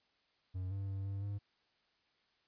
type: tone with pitch steps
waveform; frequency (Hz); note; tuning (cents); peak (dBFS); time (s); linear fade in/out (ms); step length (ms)
triangle; 92.7 / 98.1 / 97.3 / 98.5 / 101.1; F#2 / G2 / G2 / G2 / G#2; +4 / +2 / -12 / +9 / -46; -35; 0.54-1.39; 20; 170
effects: white hiss -75 dBFS RMS until 2.47 s + resampled to 11025 Hz